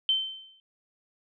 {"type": "tone with exponential decay", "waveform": "sine", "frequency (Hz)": 3093, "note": "G7", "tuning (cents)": -24, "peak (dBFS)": -19, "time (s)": [0.09, 0.6], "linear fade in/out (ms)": 1, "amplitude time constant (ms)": 110, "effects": []}